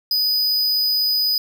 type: tone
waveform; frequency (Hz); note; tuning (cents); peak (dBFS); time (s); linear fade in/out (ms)
square; 4978; D#8; 0; -17; 0.11-1.38; 2
effects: none